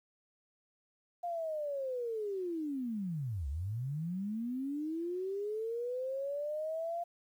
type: linear two-way sweep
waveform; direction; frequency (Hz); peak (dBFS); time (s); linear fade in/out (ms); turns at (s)
sine; down then up; 707 to 65.1 to 695; -34; 1.23-7.04; 10; 3.48
effects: 11-bit